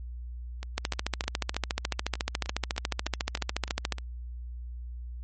two click trains, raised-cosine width 0.2 ms, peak -21 / -10 dBFS, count 12 / 45, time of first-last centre 0.63-3.984 / 0.78-3.923 s, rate 3.28 / 14 Hz, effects added 60 Hz sine -36 dBFS peak until 5.23 s + MP3 32 kbps

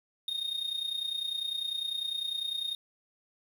triangle tone with amplitude modulation, 3697 Hz, A#7, 15 cents flat, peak -27 dBFS, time 0.28-2.75 s, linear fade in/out 2 ms, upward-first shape sine, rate 30 Hz, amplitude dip 70%, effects 9-bit

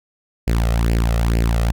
sawtooth tone with flanger, 57.2 Hz, A#1, 32 cents flat, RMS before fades -17 dBFS, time 0.47-1.72 s, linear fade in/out 10 ms, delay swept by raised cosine 0.4 to 1.6 ms, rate 2.2 Hz, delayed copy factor +0.7, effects none

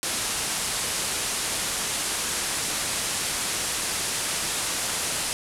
white low-pass noise, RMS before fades -28 dBFS, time 0.03-5.33 s, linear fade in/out 0 ms, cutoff 11000 Hz, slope 48 dB/octave, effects none

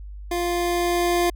25% pulse tone with level ramp, 349.2 Hz, F4, in tune, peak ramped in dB -19 to -14 dBFS, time 0.31-1.3 s, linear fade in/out 5 ms, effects added 50 Hz sine -34 dBFS peak until 1.35 s

